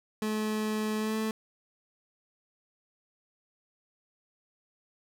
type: tone with pitch glide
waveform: 30% pulse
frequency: 215.2 to 219 Hz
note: A3 to A3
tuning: -38 to -8 cents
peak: -26 dBFS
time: 0.22-1.31 s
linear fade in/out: 2 ms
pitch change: +30 cents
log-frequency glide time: 0.98-1.16 s
effects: none